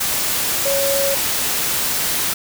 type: tone in noise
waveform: sine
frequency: 554.4 Hz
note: C#5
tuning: in tune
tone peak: -18 dBFS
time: 0.65-1.15 s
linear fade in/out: 10 ms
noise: white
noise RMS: -20 dBFS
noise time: 0-2.34 s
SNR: -1 dB
effects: none